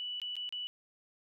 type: tone with dropouts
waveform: sine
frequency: 2960 Hz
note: F#7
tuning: in tune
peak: -36 dBFS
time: 0-0.67 s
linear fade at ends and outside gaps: 0 ms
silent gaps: 0.2-0.217 / 0.355-0.366 / 0.491-0.525 s
effects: none